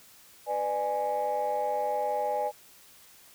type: chord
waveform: sine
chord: G# diminished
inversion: first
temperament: just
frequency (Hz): 498.4 / 598 / 830.6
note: B4 / D5 / G#5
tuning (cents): +16 / +31 / 0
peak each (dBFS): -32 / -30 / -28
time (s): 0.46-2.52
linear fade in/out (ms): 50
effects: tanh soft clip ceiling -21 dBFS + white hiss -55 dBFS RMS until 3.34 s